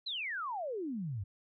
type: exponential sweep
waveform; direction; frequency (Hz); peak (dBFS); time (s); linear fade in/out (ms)
sine; down; 4186 to 90.3; -35; 0.06-1.24; 10
effects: none